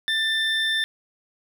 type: tone pair together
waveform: triangle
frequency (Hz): 1778 / 3568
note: A6 / A7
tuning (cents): +18 / +23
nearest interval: octave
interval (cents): 1205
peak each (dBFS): -22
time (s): 0.08-0.84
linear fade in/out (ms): 0
effects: none